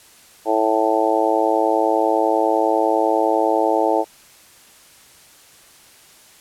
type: harmonic tone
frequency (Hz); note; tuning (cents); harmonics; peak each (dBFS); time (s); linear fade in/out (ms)
110; A2; 0; 3 / 4 / 5 / 6 / 7 / 8; -22 / -22 / -22 / -22 / -22 / -22; 0.45-4.05; 50
effects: white hiss -48 dBFS RMS until 6.4 s + low-pass 12000 Hz 12 dB/octave